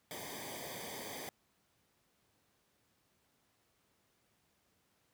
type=noise with comb filter; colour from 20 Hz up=pink; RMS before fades=-45 dBFS; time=0.11-1.29 s; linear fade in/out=0 ms; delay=0.73 ms; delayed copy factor=-0.85; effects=pink hiss -75 dBFS RMS until 5.13 s + high-pass 80 Hz 12 dB/octave